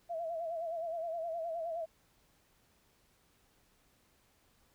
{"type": "tone with vibrato", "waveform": "sine", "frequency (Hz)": 665, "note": "E5", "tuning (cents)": 15, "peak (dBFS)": -35, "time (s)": [0.09, 1.86], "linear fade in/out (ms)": 20, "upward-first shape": "sine", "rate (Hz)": 9.6, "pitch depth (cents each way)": 72, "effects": ["pink hiss -70 dBFS RMS until 4.74 s"]}